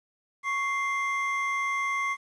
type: tone pair together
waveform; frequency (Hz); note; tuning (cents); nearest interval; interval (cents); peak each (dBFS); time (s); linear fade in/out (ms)
triangle; 1108.7 / 2093; C#6 / C7; 0 / 0; major seventh; 1100; -27; 0.43-2.17; 50
effects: resampled to 22050 Hz + 10-bit